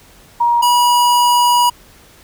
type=tone pair in turn; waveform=sine / square; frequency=948 / 969 Hz; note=A#5 / B5; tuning=+29 / -33 cents; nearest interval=unison; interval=38 cents; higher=second; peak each=-10 dBFS; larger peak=neither; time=0.4-0.62 / 0.62-1.7 s; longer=second; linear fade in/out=10 ms; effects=pink hiss -45 dBFS RMS until 2.23 s